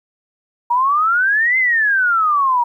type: exponential two-way sweep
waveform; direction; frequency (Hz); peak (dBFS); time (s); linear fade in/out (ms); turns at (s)
sine; up then down; 939 to 2094 to 939; -12; 0.7-2.64; 10; 1.58
effects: 9-bit